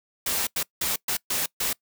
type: noise bursts at uneven times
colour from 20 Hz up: white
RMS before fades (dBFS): -26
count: 6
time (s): 0.26-0.47 / 0.56-0.63 / 0.81-0.96 / 1.08-1.17 / 1.3-1.46 / 1.6-1.73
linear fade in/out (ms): 5
effects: noise-tail reverb RT60 0.1 s tail -23 dB re dry